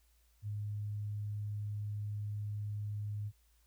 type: tone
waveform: sine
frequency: 104.2 Hz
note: G#2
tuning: 6 cents sharp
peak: -36 dBFS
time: 0.42-3.32 s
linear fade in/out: 50 ms
effects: added 57 Hz sine -67 dBFS peak until 3.66 s + white hiss -74 dBFS RMS until 3.66 s